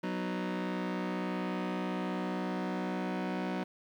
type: chord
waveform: sawtooth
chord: B major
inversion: second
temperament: just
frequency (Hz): 185.21 / 246.9 / 308.7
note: F#3 / B3 / D#4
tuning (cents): +2 / 0 / -14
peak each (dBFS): -31 / -35 / -35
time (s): 0.03-3.64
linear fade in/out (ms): 10
effects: low-pass 3000 Hz 12 dB/octave + 11-bit